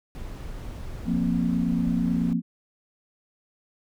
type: noise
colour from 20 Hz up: brown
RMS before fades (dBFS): -36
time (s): 0.15-2.33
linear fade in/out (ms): 0
type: chord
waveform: sine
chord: F suspended fourth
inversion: none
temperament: just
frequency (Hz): 174.61 / 232.8 / 261.9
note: F3 / Bb3 / C4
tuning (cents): 0 / -2 / +2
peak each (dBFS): -25 / -25 / -28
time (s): 1.05-2.42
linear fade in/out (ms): 50
effects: none